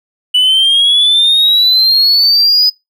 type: exponential sweep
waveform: triangle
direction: up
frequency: 2960 to 5010 Hz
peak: -4 dBFS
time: 0.34-2.7 s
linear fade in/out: 10 ms
effects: noise-tail reverb RT60 0.2 s tail -26 dB re dry + tanh soft clip ceiling -1 dBFS